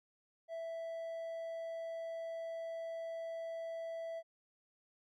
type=tone; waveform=triangle; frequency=660 Hz; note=E5; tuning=2 cents sharp; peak=-38 dBFS; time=0.48-4.23 s; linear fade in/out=50 ms; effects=none